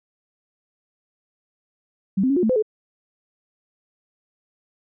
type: tone with pitch steps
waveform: sine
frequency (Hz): 192.9 / 259.8 / 277.4 / 358.9 / 220.4 / 511 / 429.9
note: G3 / C4 / C#4 / F4 / A3 / C5 / A4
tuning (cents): -28 / -12 / +1 / +47 / +3 / -41 / -40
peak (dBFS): -16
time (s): 2.17-2.625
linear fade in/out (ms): 10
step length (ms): 65
effects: none